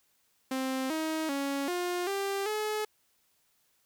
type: tone with pitch steps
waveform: sawtooth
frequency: 262.5 / 316.5 / 278.3 / 355.2 / 394.9 / 426.7 Hz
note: C4 / D#4 / C#4 / F4 / G4 / G#4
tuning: +6 / +30 / +7 / +29 / +13 / +47 cents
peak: -26 dBFS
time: 0.51-2.85 s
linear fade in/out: 5 ms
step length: 390 ms
effects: white hiss -71 dBFS RMS until 3.85 s